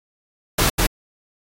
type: noise bursts at uneven times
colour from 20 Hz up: pink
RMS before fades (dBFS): -17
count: 2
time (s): 0.58-0.7 / 0.78-0.87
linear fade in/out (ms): 10
effects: AAC 48 kbps